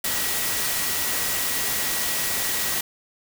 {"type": "tone in noise", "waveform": "sine", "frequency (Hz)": 1921, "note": "B6", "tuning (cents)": -48, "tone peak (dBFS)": -35, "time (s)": [0.04, 2.81], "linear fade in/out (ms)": 5, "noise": "white", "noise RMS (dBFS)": -25, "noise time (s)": [0.04, 2.81], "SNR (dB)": -13, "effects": []}